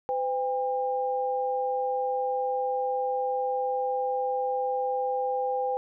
sine tone pair together, 508.1 / 803 Hz, B4 / G5, +49 / +41 cents, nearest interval minor sixth, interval 792 cents, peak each -28 dBFS, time 0.09-5.77 s, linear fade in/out 0 ms, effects none

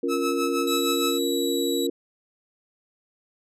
sine chord, Bb minor, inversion first, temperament equal, 277.2 / 349.2 / 466.2 Hz, Db4 / F4 / Bb4, 0 / 0 / 0 cents, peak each -27 dBFS, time 0.03-1.9 s, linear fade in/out 5 ms
sawtooth tone with tremolo, 1300 Hz, E6, 24 cents flat, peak -22 dBFS, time 0.08-1.19 s, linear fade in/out 50 ms, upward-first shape sine, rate 6.4 Hz, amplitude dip 70%
sawtooth tone, 3900 Hz, B7, 23 cents flat, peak -26 dBFS, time 0.67-1.87 s, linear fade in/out 5 ms
effects resampled to 32000 Hz

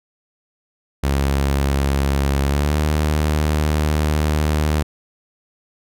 sawtooth tone with pitch glide, 69.3 to 76.01 Hz, C#2 to D#2, 0 to -40 cents, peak -12 dBFS, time 1.03-4.83 s, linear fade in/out 10 ms, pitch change +160 cents, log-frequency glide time 2.45-2.8 s, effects none

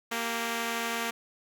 5% pulse tone pair together, 231.6 / 390 Hz, A#3 / G4, -11 / -9 cents, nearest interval major sixth, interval 902 cents, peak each -19 / -26 dBFS, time 0.11-1.11 s, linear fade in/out 10 ms, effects none

